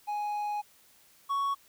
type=tone pair in turn; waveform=triangle; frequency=832 / 1113.7 Hz; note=G#5 / C#6; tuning=+3 / +8 cents; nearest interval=perfect fourth; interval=505 cents; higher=second; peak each=-28 / -25 dBFS; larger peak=second; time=0.07-0.62 / 1.29-1.55 s; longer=first; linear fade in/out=20 ms; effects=white hiss -61 dBFS RMS until 1.68 s